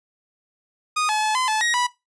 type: tone with pitch steps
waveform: sawtooth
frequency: 1237 / 856 / 861 / 1023 / 867 / 1887 / 981 Hz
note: D#6 / A5 / A5 / C6 / A5 / A#6 / B5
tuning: -10 / -48 / -38 / -39 / -26 / +21 / -12 cents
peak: -16 dBFS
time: 0.96-1.87 s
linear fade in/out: 10 ms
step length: 130 ms
effects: noise-tail reverb RT60 0.2 s tail -17 dB re dry + resampled to 22050 Hz